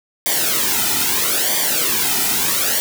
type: noise with flanger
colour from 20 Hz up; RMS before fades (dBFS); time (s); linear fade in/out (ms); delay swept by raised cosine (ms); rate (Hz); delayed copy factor
white; -18; 0.26-2.8; 0; 0.74 to 1.84; 0.77; -0.75
effects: none

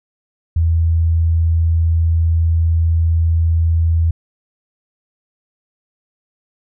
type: tone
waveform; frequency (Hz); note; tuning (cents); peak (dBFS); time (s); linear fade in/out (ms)
sine; 82.41; E2; 0; -11; 0.56-4.11; 5
effects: none

